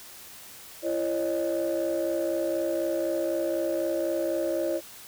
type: tone cluster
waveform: sine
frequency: 337.3 / 546 / 610 Hz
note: E4 / C#5 / D#5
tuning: +40 / -26 / -34 cents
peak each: -28 dBFS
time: 0.82-4.81 s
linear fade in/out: 50 ms
effects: tanh soft clip ceiling -20 dBFS + white hiss -46 dBFS RMS until 5.07 s